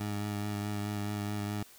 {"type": "tone with vibrato", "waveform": "20% pulse", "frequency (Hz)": 103.4, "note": "G#2", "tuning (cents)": -7, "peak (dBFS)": -28, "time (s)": [0, 1.63], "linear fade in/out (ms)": 5, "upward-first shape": "sine", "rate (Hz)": 4.7, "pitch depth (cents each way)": 19, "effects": ["white hiss -56 dBFS RMS until 1.78 s"]}